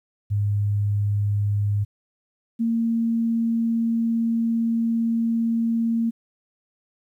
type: tone pair in turn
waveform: sine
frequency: 102.6 / 229.4 Hz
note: G#2 / A#3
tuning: -21 / -28 cents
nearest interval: octave + major second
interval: 1393 cents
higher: second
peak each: -19 dBFS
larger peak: neither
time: 0.3-1.85 / 2.59-6.11 s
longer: second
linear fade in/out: 20 ms
effects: 10-bit